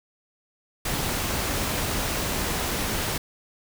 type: noise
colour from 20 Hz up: pink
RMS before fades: -27 dBFS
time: 0.85-3.18 s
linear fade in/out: 5 ms
effects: none